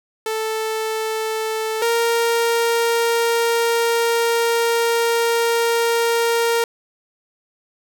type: tone pair in turn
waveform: sawtooth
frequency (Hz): 440 / 465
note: A4 / A#4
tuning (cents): 0 / -4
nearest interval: minor second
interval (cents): 96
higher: second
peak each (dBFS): -17 / -12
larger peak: second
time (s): 0.26-1.82 / 1.82-6.64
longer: second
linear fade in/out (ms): 2
effects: none